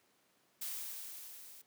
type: noise with level ramp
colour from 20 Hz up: blue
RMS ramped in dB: -40 to -55 dBFS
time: 0.61-1.62 s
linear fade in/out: 10 ms
effects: pink hiss -72 dBFS RMS until 1.66 s + high-pass 200 Hz 12 dB/octave